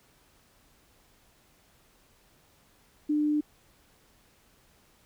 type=tone; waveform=sine; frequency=299.1 Hz; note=D4; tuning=32 cents sharp; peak=-23 dBFS; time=3.09-3.41 s; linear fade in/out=10 ms; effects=pink hiss -63 dBFS RMS until 5.05 s